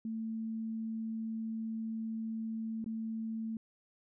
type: tone with dropouts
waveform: sine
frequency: 223.1 Hz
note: A3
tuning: 24 cents sharp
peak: -35 dBFS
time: 0.05-3.57 s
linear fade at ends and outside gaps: 2 ms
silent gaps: 2.843-2.861 s
effects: none